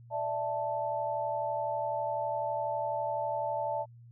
sine chord, D suspended second, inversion none, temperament equal, 587.3 / 659.3 / 880 Hz, D5 / E5 / A5, 0 / 0 / 0 cents, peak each -35 / -35 / -33 dBFS, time 0.1-3.86 s, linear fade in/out 50 ms, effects added 118 Hz sine -50 dBFS peak until 4.11 s

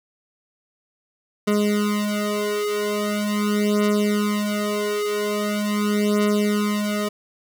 25% pulse beating tone pair, 207.7 / 208.12 Hz, G#3 / G#3, 0 / +4 cents, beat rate 0.42 Hz, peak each -19 dBFS, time 1.47-7.09 s, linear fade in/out 10 ms, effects none

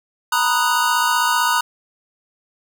square chord, B major seventh, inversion third, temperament equal, 932.3 / 987.8 / 1244.5 / 1480 Hz, A#5 / B5 / D#6 / F#6, 0 / 0 / 0 / 0 cents, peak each -22 dBFS, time 0.32-1.61 s, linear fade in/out 5 ms, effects none

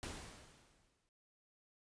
pink noise with exponential decay, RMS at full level -44 dBFS, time 0.03-1.09 s, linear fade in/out 0 ms, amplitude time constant 230 ms, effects resampled to 22050 Hz

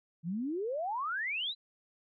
sine exponential sweep, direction up, 155.56 to 4107 Hz, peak -32 dBFS, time 0.23-1.55 s, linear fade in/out 50 ms, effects none

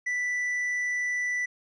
sine tone with hard clipping, 1975.5 Hz, B6, in tune, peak -27 dBFS, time 0.06-1.46 s, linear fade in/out 10 ms, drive 3 dB, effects resampled to 24000 Hz

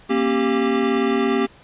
square chord, G diminished, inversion first, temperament equal with one note detuned, 233.1 / 270.7 / 392 Hz, Bb3 / Db4 / G4, 0 / -41 / 0 cents, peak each -23 / -23 / -21 dBFS, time 0.09-1.47 s, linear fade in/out 20 ms, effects pink hiss -49 dBFS RMS until 1.63 s + resampled to 8000 Hz

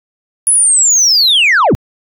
sine linear sweep, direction down, 10500 to 51 Hz, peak -4 dBFS, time 0.47-1.75 s, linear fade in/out 0 ms, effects tanh soft clip ceiling -5 dBFS

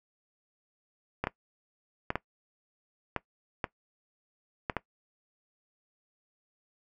clicks, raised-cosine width 0.5 ms, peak -14 dBFS, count 8, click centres 1.24 / 1.271 / 2.104 / 2.156 / 3.163 / 3.642 / 4.698 / 4.767 s, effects noise-tail reverb RT60 0.1 s tail -19 dB re dry

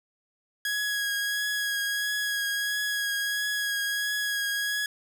sawtooth tone with vibrato, 1660 Hz, G#6, 1 cent flat, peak -23 dBFS, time 0.65-4.86 s, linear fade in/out 2 ms, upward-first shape triangle, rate 1.5 Hz, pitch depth 22 cents each way, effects none

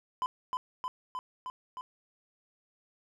triangle tone with echo, 1013 Hz, B5, 44 cents sharp, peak -26 dBFS, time 0.22-0.26 s, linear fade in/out 0 ms, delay 310 ms, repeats 5, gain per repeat -2 dB, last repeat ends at 1.81 s, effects none

